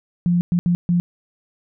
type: tone bursts at uneven times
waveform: sine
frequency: 174.61 Hz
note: F3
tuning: in tune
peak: -14 dBFS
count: 4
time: 0.26-0.41 / 0.52-0.59 / 0.66-0.75 / 0.89-1 s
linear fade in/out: 0 ms
effects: none